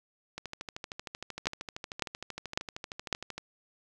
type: two click trains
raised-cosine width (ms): 0.2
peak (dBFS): -21 / -10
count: 40 / 4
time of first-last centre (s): 0.38-3.38 / 1.47-3.127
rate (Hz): 13 / 1.81
effects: none